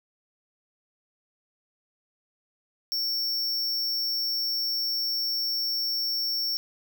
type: tone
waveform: square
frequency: 5460 Hz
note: F8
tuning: 40 cents flat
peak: -26 dBFS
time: 2.92-6.57 s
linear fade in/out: 0 ms
effects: none